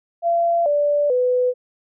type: tone with pitch steps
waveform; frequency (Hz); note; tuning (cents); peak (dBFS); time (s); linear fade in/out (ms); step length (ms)
sine; 682 / 583.5 / 499.3; F5 / D5 / B4; -41 / -11 / +19; -15; 0.22-1.54; 50; 440
effects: none